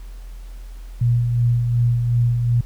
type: tone with tremolo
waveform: sine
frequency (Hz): 119.5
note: A#2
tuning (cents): +43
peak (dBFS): -13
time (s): 1.01-2.61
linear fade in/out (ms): 5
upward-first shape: sine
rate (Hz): 2.7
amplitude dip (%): 40
effects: added 42 Hz sine -32 dBFS peak until 2.65 s + pink hiss -52 dBFS RMS until 2.65 s